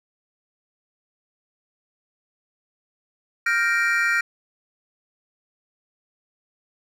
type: chord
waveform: triangle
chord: G minor seventh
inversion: third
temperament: equal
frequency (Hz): 1396.9 / 1568 / 1864.7 / 2349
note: F6 / G6 / Bb6 / D7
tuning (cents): 0 / 0 / 0 / 0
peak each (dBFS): -21 / -25 / -21 / -24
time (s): 3.46-4.21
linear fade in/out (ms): 5
effects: none